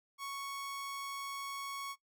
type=tone; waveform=sawtooth; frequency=1108.7 Hz; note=C#6; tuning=in tune; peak=-36 dBFS; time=0.18-1.96 s; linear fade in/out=50 ms; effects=noise-tail reverb RT60 0.1 s tail -18 dB re dry